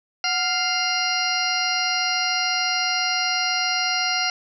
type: harmonic tone with a mistuned harmonic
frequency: 698.5 Hz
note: F5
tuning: in tune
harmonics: 1 / 2 / 3 / 4 / 6 / 7 / 8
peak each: -28 / -28 / -28 / -28 / -28 / -28 / -28 dBFS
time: 0.24-4.3 s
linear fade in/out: 2 ms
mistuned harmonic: 1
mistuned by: +100 cents
effects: none